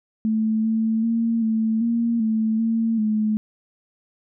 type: tone with pitch steps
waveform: sine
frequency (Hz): 219.3 / 222.5 / 229.3 / 221.7 / 232.8 / 220.3 / 226.5 / 214.9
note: A3 / A3 / A#3 / A3 / A#3 / A3 / A#3 / A3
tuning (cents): -6 / +20 / -28 / +13 / -2 / +2 / -50 / -41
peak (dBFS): -18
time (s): 0.25-3.37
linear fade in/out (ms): 0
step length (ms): 390
effects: none